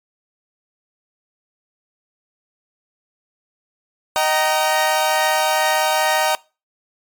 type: chord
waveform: sawtooth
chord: Eb major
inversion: none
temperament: equal with one note detuned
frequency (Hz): 622.3 / 766.5 / 932.3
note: Eb5 / G5 / Bb5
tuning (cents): 0 / -39 / 0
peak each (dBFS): -16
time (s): 4.16-6.35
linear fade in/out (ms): 0
effects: noise-tail reverb RT60 0.3 s tail -23 dB re dry + MP3 96 kbps